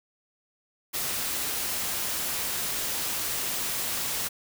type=noise; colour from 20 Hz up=white; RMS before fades=-30 dBFS; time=0.93-4.29 s; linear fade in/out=20 ms; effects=none